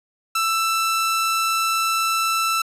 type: tone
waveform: sawtooth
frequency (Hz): 1328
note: E6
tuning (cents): +12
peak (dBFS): -15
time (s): 0.35-2.62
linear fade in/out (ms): 5
effects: resampled to 32000 Hz